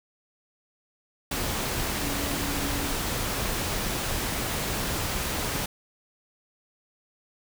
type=tone in noise; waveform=sine; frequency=283.4 Hz; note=C#4; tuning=38 cents sharp; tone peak=-34 dBFS; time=2.02-2.93 s; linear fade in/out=5 ms; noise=pink; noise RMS=-29 dBFS; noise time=1.31-5.66 s; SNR=-8 dB; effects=none